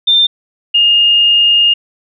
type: tone pair in turn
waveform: sine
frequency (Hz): 3593 / 2835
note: A7 / F7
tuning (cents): +36 / +25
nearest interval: major third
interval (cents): 411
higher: first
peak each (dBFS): -6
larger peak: neither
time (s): 0.07-0.27 / 0.74-1.74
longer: second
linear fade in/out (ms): 10
effects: none